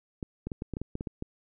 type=clicks; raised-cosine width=3 ms; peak=-21 dBFS; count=11; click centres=0.228 / 0.47 / 0.518 / 0.621 / 0.737 / 0.769 / 0.816 / 0.954 / 1.009 / 1.072 / 1.224 s; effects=none